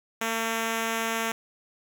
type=tone; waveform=5% pulse; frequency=226.2 Hz; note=A3; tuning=48 cents sharp; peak=-15 dBFS; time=0.21-1.32 s; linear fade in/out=5 ms; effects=none